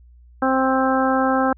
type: harmonic tone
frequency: 263.1 Hz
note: C4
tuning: 10 cents sharp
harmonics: 1 / 2 / 3 / 4 / 5 / 6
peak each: -20 / -22 / -22 / -26 / -24 / -28 dBFS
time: 0.42-1.53 s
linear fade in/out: 5 ms
effects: added 60 Hz sine -45 dBFS peak until 1.57 s